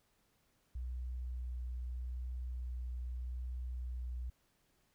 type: tone with vibrato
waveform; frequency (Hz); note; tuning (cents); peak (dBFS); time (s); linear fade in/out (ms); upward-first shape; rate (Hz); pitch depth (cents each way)
sine; 61.74; B1; 0; -38; 0.75-4.3; 5; sine; 0.8; 10
effects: pink hiss -75 dBFS RMS until 4.94 s